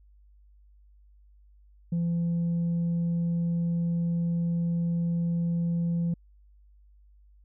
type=tone; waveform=sine; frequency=170 Hz; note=F3; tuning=46 cents flat; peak=-22 dBFS; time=1.92-6.14 s; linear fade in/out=5 ms; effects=tanh soft clip ceiling -23 dBFS + added 50 Hz sine -54 dBFS peak until 7.44 s